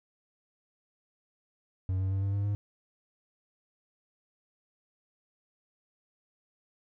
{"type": "tone with pitch steps", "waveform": "triangle", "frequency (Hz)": [93.5, 95.19, 96.91, 98.66, 100.44, 102.26], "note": ["F#2", "F#2", "G2", "G2", "G2", "G#2"], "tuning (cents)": [19, 50, -19, 12, 43, -26], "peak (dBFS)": -25, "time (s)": [1.89, 2.55], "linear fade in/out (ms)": 0, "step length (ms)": 110, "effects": []}